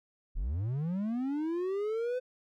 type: linear sweep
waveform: triangle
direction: up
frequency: 31.51 to 511 Hz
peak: -28 dBFS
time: 0.35-2.2 s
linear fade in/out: 20 ms
effects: none